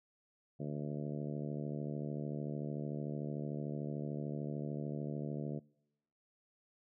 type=harmonic tone; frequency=73.42 Hz; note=D2; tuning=in tune; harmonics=2 / 3 / 4 / 5 / 6 / 7 / 8 / 9; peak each=-40 / -44 / -46 / -48 / -50 / -51 / -52 / -53 dBFS; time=0.59-5.6 s; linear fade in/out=20 ms; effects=noise-tail reverb RT60 0.9 s tail -26 dB re dry